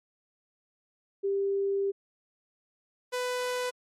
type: tone pair in turn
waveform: sine / sawtooth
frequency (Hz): 395.3 / 498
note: G4 / B4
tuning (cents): +15 / +14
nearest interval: major third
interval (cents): 399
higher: second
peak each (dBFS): -25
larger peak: neither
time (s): 1.23-1.92 / 3.12-3.71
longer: first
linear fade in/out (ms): 20
effects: low-pass 11000 Hz 12 dB/octave + MP3 64 kbps